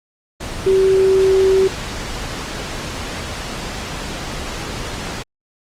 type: tone in noise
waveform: sine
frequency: 382.3 Hz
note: G4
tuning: 43 cents flat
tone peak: -10 dBFS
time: 0.66-1.68 s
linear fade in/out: 10 ms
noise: pink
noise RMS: -26 dBFS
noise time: 0.4-5.23 s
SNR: +13 dB
effects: low-pass 7000 Hz 12 dB/octave + Opus 24 kbps